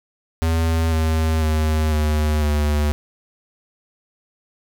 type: tone with pitch steps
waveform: square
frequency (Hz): 81.7 / 79.79 / 77.92 / 76.1 / 74.32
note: E2 / D#2 / D#2 / D#2 / D2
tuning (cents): -15 / +44 / +3 / -38 / +21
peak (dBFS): -17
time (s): 0.42-2.92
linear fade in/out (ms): 0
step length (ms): 500
effects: none